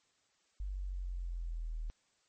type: exponential sweep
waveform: sine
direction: down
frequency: 49 to 38.92 Hz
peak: -36 dBFS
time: 0.6-1.9 s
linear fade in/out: 0 ms
effects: white hiss -74 dBFS RMS until 2.28 s + MP3 32 kbps